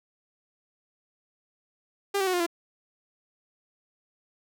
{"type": "tone with pitch steps", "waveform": "sawtooth", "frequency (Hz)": [399.8, 384, 368.7, 354.1, 340.1], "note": ["G4", "G4", "F#4", "F4", "F4"], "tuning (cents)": [34, -36, -6, 24, -46], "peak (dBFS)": -20, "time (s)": [2.14, 2.465], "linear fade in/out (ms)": 10, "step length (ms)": 65, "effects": []}